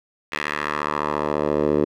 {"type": "tone with band-pass filter sweep", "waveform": "10% pulse", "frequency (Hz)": 74.5, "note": "D2", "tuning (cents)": 25, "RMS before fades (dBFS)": -23, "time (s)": [0.32, 1.85], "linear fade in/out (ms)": 5, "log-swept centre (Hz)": [2200, 390], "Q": 1.7, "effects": []}